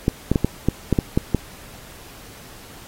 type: clicks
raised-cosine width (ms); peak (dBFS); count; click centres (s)
3; -3; 9; 0.081 / 0.316 / 0.358 / 0.446 / 0.686 / 0.927 / 0.988 / 1.175 / 1.347
effects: pink hiss -43 dBFS RMS until 2.87 s + AAC 48 kbps